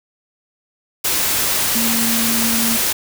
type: tone in noise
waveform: sine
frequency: 229.2 Hz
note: A#3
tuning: 29 cents flat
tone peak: -20 dBFS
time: 1.75-2.77 s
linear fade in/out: 10 ms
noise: white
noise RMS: -18 dBFS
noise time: 1.04-2.93 s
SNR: -5 dB
effects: none